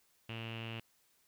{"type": "tone with low-pass filter", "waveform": "sawtooth", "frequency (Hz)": 113.8, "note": "A#2", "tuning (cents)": -41, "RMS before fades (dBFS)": -43, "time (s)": [0.29, 0.8], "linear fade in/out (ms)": 5, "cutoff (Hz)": 2800, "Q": 9.1, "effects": ["white hiss -72 dBFS RMS until 1.27 s"]}